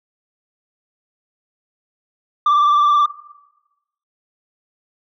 sine tone with vibrato, 1174.7 Hz, D6, in tune, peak -8 dBFS, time 2.46-3.06 s, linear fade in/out 5 ms, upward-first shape sine, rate 19 Hz, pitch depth 37 cents each way, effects noise-tail reverb RT60 1.0 s tail -19 dB re dry + tanh soft clip ceiling -10 dBFS

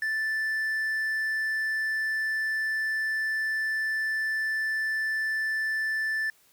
triangle tone with quantisation, 1760 Hz, A6, in tune, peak -24 dBFS, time 0.02-6.3 s, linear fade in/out 2 ms, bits 9, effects white hiss -62 dBFS RMS until 6.52 s

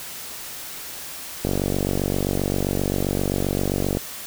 click train, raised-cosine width 2 ms, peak -9 dBFS, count 121, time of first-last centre 1.45-3.971 s, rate 47.6 Hz, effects white hiss -35 dBFS RMS until 4.26 s

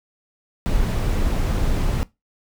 brown noise, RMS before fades -20 dBFS, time 0.66-2.03 s, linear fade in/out 0 ms, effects noise-tail reverb RT60 0.2 s tail -20 dB re dry

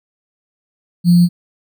sine tone with sample-and-hold, 174.61 Hz, F3, in tune, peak -6 dBFS, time 1.04-1.29 s, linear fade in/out 50 ms, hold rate 4410 Hz, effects none

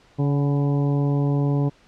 harmonic tone with a mistuned harmonic, 142 Hz, C#3, 42 cents sharp, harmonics 1 / 2 / 3 / 4 / 5 / 6 / 7, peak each -19 / -25 / -30 / -35 / -38 / -40 / -40 dBFS, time 0.18-1.7 s, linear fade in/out 20 ms, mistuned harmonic 5, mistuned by +52 cents, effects pink hiss -55 dBFS RMS until 1.87 s + low-pass 5000 Hz 12 dB/octave

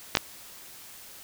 clicks, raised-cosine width 0.2 ms, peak -3 dBFS, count 2, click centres 0.152 / 0.171 s, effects white hiss -47 dBFS RMS until 1.23 s

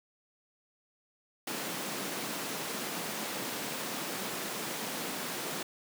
pink high-pass noise, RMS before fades -37 dBFS, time 1.47-5.63 s, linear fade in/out 5 ms, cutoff 180 Hz, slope 24 dB/octave, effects none

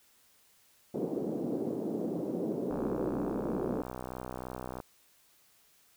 white band-pass noise, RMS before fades -34 dBFS, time 0.94-3.82 s, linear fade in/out 5 ms, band 180 to 440 Hz, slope 24 dB/octave
click train, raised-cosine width 1 ms, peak -25 dBFS, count 133, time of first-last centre 2.71-4.802 s, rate 63.1 Hz
effects white hiss -65 dBFS RMS until 5.96 s

